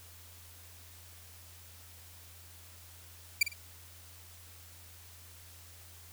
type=tone with echo; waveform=sawtooth; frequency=2349 Hz; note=D7; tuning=in tune; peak=-18 dBFS; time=3.41-3.43 s; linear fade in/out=5 ms; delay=52 ms; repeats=2; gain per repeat=-11 dB; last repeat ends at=3.534 s; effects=added 86 Hz sine -55 dBFS peak until 6.12 s + white hiss -55 dBFS RMS until 6.12 s